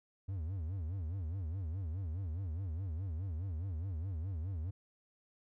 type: tone with vibrato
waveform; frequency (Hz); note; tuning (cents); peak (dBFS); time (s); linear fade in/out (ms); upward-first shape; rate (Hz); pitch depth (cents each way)
triangle; 87.31; F2; 0; -34; 0.28-4.71; 10; sine; 4.8; 230
effects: none